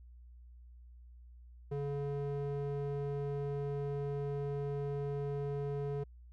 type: tone with band-pass filter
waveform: square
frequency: 142 Hz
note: C#3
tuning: 42 cents sharp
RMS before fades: -37 dBFS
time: 1.71-6.04 s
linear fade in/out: 10 ms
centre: 320 Hz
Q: 2.8
effects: added 60 Hz sine -52 dBFS peak until 6.32 s